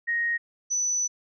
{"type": "tone pair in turn", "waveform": "sine", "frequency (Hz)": [1871, 5974], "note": ["A#6", "F#8"], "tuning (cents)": [6, 16], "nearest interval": "octave + minor sixth", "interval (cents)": 2010, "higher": "second", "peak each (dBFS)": -23, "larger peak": "neither", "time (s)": [[0.07, 0.38], [0.7, 1.08]], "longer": "second", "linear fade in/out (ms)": 20, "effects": []}